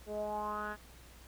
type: tone with low-pass filter sweep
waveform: 10% pulse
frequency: 210 Hz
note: G#3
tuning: 19 cents sharp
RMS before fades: -38 dBFS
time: 0.06-0.77 s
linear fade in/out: 50 ms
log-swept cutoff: 490 to 1800 Hz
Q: 5.3
effects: added 60 Hz sine -55 dBFS peak until 1.27 s + pink hiss -58 dBFS RMS until 1.27 s